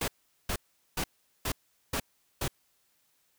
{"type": "noise bursts", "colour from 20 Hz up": "pink", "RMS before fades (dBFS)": -31, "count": 6, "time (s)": [0.01, 2.48], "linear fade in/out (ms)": 5, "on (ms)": 70, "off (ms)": 410, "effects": ["white hiss -71 dBFS RMS until 3.38 s"]}